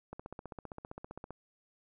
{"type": "click train", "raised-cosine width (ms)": 1, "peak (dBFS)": -29, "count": 19, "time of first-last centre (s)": [0.13, 1.306], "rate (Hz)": 15.3, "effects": []}